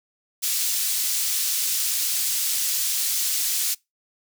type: high-pass noise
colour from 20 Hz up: pink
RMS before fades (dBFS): -24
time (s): 0.42-3.75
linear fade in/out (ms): 20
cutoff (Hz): 5100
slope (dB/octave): 12
effects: noise-tail reverb RT60 0.2 s tail -24 dB re dry